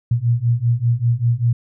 sine beating tone pair, 116.1 / 121.2 Hz, A#2 / B2, -7 / -32 cents, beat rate 5.1 Hz, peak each -18 / -17 dBFS, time 0.11-1.53 s, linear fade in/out 5 ms, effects none

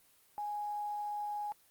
sine tone with quantisation, 830.6 Hz, G#5, in tune, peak -35 dBFS, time 0.38-1.52 s, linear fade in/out 0 ms, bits 10, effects white hiss -66 dBFS RMS until 1.7 s + Opus 24 kbps

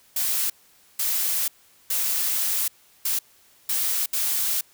blue noise bursts at uneven times, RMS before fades -24 dBFS, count 6, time 0.16-0.5 / 0.99-1.48 / 1.9-2.68 / 3.05-3.19 / 3.69-4.06 / 4.13-4.61 s, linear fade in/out 5 ms, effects white hiss -57 dBFS RMS until 4.73 s

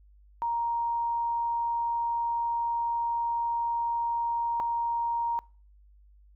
sine tone pair in turn, 936 / 936 Hz, A#5 / A#5, +7 / +7 cents, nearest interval unison, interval 0 cents, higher neither, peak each -26 / -26 dBFS, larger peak neither, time 0.42-4.6 / 4.6-5.39 s, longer first, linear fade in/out 0 ms, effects noise-tail reverb RT60 0.4 s tail -24 dB re dry + added 50 Hz sine -54 dBFS peak until 6.35 s

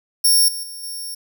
10% pulse tone with level steps, 5500 Hz, F8, 27 cents flat, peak -6 / -20 / -26 / -22 dBFS, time 0.24-1.15 s, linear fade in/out 10 ms, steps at 0.48 / 0.63 / 0.83 s, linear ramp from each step 5 ms, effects none

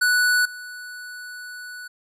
square tone with level steps, 1480 Hz, F#6, in tune, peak -17 / -35 dBFS, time 0.01-1.88 s, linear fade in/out 10 ms, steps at 0.45 s, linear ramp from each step 5 ms, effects resampled to 32000 Hz

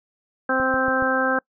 harmonic tone, 261.3 Hz, C4, 2 cents flat, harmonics 1 / 2 / 3 / 4 / 5 / 6, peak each -26 / -24 / -28 / -30 / -26 / -23 dBFS, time 0.49-1.39 s, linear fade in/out 5 ms
click train, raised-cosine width 3 ms, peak -21 dBFS, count 4, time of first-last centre 0.6-1.024 s, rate 7.07 Hz
effects noise-tail reverb RT60 0.1 s tail -26 dB re dry

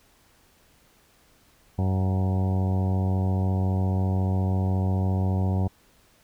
harmonic tone with a mistuned harmonic, 94.4 Hz, F#2, 35 cents sharp, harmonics 1 / 2 / 3 / 4 / 5 / 6 / 7 / 8 / 9 / 10, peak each -22 / -28 / -37 / -38 / -41 / -41 / -43 / -39 / -44 / -45 dBFS, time 1.78-5.68 s, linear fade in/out 10 ms, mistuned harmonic 8, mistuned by -42 cents, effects pink hiss -60 dBFS RMS until 6.23 s

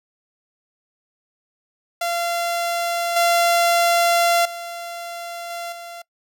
sawtooth tone with level steps, 687 Hz, F5, 29 cents flat, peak -17 / -11 / -26 / -24 / -30 dBFS, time 2.01-6.02 s, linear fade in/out 5 ms, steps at 3.16 / 4.45 / 5.5 / 5.72 s, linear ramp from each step 5 ms, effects noise-tail reverb RT60 0.1 s tail -23 dB re dry

